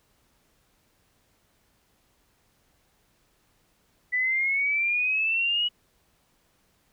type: exponential sweep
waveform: sine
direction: up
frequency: 1975.5 to 2932 Hz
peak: -22 dBFS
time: 4.12-5.69 s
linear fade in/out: 20 ms
effects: pink hiss -67 dBFS RMS until 6.92 s